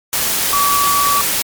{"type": "tone in noise", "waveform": "sine", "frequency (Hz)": 1143, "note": "D6", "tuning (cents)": -47, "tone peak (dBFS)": -13, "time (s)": [0.53, 1.21], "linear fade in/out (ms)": 0, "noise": "white", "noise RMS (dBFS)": -17, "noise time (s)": [0.13, 1.42], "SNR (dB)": 1, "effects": ["MP3 96 kbps"]}